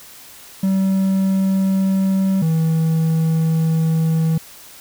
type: tone pair in turn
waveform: triangle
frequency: 191.9 / 161.37 Hz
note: G3 / E3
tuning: -37 / -37 cents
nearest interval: minor third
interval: 300 cents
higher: first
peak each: -12 dBFS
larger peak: neither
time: 0.63-2.42 / 2.42-4.38 s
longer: second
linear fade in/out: 5 ms
effects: white hiss -41 dBFS RMS until 4.8 s